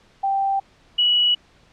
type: tone pair in turn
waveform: sine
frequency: 784 / 2932 Hz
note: G5 / F#7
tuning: 0 / -16 cents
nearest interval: octave + major seventh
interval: 2284 cents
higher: second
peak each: -18 / -14 dBFS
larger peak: second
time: 0.23-0.6 / 0.98-1.35 s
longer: neither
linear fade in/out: 10 ms
effects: pink hiss -55 dBFS RMS until 1.72 s + low-pass 5000 Hz 12 dB/octave